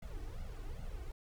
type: noise with flanger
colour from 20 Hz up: brown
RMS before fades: -43 dBFS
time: 0.02-1.12 s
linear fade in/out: 5 ms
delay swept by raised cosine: 1.4 to 2.7 ms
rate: 2.5 Hz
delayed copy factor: +1
effects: none